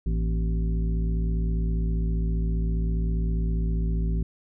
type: harmonic tone with a mistuned harmonic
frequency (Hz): 55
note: A1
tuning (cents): 0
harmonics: 1 / 2 / 3 / 4 / 5 / 7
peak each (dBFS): -23 / -36 / -30 / -39 / -42 / -42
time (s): 0.06-4.23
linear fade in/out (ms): 5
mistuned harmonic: 4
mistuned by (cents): +110
effects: none